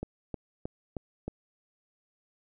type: click train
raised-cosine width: 2 ms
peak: -21 dBFS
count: 5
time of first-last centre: 0.03-1.28 s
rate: 3.2 Hz
effects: none